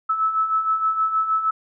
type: beating tone pair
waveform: sine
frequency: 1300 / 1306.4 Hz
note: E6 / E6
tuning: -24 / -16 cents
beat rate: 6.4 Hz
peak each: -26 / -19 dBFS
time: 0.09-1.51 s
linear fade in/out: 10 ms
effects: none